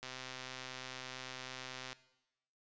click train, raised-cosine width 0.2 ms, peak -27 dBFS, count 246, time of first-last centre 0.03-1.929 s, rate 129 Hz, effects noise-tail reverb RT60 0.9 s tail -17 dB re dry + resampled to 16000 Hz

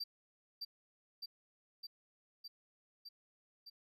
triangle tone with echo, 4684 Hz, D8, 5 cents flat, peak -37 dBFS, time 0-0.04 s, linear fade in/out 10 ms, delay 610 ms, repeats 6, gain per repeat -2 dB, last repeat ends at 3.7 s, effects none

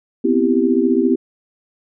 sine chord, C major seventh, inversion third, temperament equal with one note detuned, 246.9 / 261.6 / 331.7 / 392 Hz, B3 / C4 / E4 / G4, 0 / 0 / +11 / 0 cents, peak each -18 dBFS, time 0.24-1.16 s, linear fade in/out 10 ms, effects none

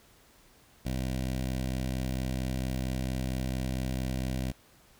15% pulse tone with notch filter, 64.4 Hz, C2, 27 cents flat, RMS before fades -32 dBFS, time 0.85-4.52 s, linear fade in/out 10 ms, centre 1200 Hz, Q 1.1, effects pink hiss -60 dBFS RMS until 4.99 s

